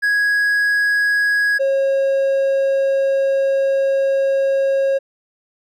triangle tone pair in turn, 1661.2 / 543.9 Hz, G#6 / C#5, 0 / -33 cents, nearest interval octave + perfect fifth, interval 1933 cents, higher first, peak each -12 dBFS, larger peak neither, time 0.02-1.59 / 1.59-4.99 s, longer second, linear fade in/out 20 ms, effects none

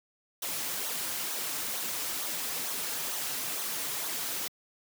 white noise with flanger, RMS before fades -34 dBFS, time 0.42-4.48 s, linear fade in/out 5 ms, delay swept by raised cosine 0.39 to 5.39 ms, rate 2.2 Hz, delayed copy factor -0.5, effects high-pass 150 Hz 12 dB/octave

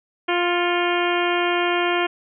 harmonic tone with a mistuned harmonic, 350.4 Hz, F4, 6 cents sharp, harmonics 1 / 2 / 3 / 4 / 5 / 6 / 7 / 8 / 9, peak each -22 / -25 / -27 / -28 / -29 / -30 / -30 / -31 / -32 dBFS, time 0.28-2.07 s, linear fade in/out 10 ms, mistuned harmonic 6, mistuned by +53 cents, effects none

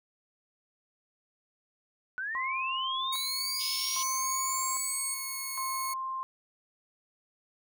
sine linear sweep, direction up, 1466 to 8640 Hz, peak -32 dBFS, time 2.18-5.14 s, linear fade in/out 0 ms
sine tone with tremolo, 1053 Hz, C6, 11 cents sharp, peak -32 dBFS, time 2.35-6.23 s, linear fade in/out 0 ms, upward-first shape square, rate 0.62 Hz, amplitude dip 75%
5% pulse tone with pitch glide, 2228 to 2197 Hz, C#7 to C#7, +8 to -16 cents, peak -25 dBFS, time 3.12-5.94 s, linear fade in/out 10 ms, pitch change -24 cents, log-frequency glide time 4.83-5.28 s
white band-pass noise, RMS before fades -38 dBFS, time 3.59-4.04 s, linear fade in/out 20 ms, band 2700 to 5800 Hz, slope 96 dB/octave
effects none

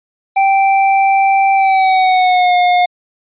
square tone with pitch glide, 781 to 716.2 Hz, G5 to F5, -7 to +43 cents, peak -9 dBFS, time 0.36-2.86 s, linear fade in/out 10 ms, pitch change -150 cents, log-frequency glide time 1.54-2.55 s, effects resampled to 8000 Hz

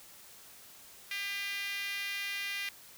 5% pulse tone with high-pass filter, 400 Hz, G4, 35 cents sharp, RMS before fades -37 dBFS, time 1.11-2.69 s, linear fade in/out 2 ms, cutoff 2100 Hz, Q 3.4, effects white hiss -54 dBFS RMS until 2.97 s

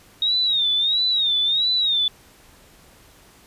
sine tone with vibrato, 3729 Hz, A#7, in tune, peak -17 dBFS, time 0.22-2.08 s, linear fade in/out 2 ms, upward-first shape sine, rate 1.5 Hz, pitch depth 120 cents each way, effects pink hiss -51 dBFS RMS until 3.46 s + resampled to 32000 Hz

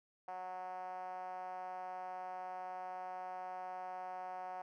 5% pulse tone with band-pass filter, 183.9 Hz, F#3, 10 cents flat, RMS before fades -45 dBFS, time 0.28-4.62 s, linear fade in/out 2 ms, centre 760 Hz, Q 5, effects none

